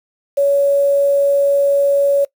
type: tone with quantisation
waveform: sine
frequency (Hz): 562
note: C#5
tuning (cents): +24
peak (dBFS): -10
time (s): 0.37-2.25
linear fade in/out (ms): 10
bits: 6
effects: noise-tail reverb RT60 0.1 s tail -20 dB re dry